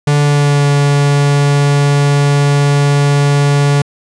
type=tone with pitch glide; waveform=45% pulse; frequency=145.7 to 142.95 Hz; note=D3 to D3; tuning=-13 to -46 cents; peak=-8 dBFS; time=0.07-3.82 s; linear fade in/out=5 ms; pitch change=-33 cents; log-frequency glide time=0.19-0.68 s; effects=resampled to 22050 Hz